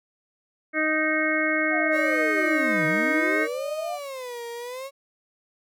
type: harmonic tone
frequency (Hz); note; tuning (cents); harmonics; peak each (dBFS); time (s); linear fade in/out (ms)
311.1; D#4; 0; 1 / 2 / 4 / 5 / 6 / 7; -27 / -28 / -32 / -28 / -29 / -26; 0.73-3.48; 50
type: linear two-way sweep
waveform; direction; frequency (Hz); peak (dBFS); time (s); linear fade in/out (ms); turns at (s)
sine; down then up; 740 to 146.83 to 740; -28; 1.7-3.99; 50; 2.86
type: tone with vibrato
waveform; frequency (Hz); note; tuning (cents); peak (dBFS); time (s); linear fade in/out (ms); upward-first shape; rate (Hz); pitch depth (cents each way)
35% pulse; 539; C#5; -49; -31; 1.91-4.91; 50; sine; 0.68; 240
effects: none